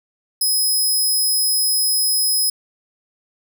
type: tone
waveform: 15% pulse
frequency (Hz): 5100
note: D#8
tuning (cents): +42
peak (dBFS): -10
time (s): 0.41-2.5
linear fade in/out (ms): 5
effects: none